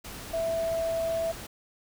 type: tone in noise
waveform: sine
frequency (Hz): 659.3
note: E5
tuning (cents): 0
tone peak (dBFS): -26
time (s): 0.33-1.32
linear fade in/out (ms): 10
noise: pink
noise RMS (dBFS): -41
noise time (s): 0.04-1.47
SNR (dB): +12
effects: none